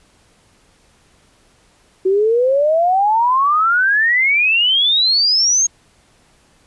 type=exponential sweep; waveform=sine; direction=up; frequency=370 to 6610 Hz; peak=-11 dBFS; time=2.05-5.67 s; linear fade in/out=10 ms; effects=pink hiss -54 dBFS RMS until 6.66 s + resampled to 24000 Hz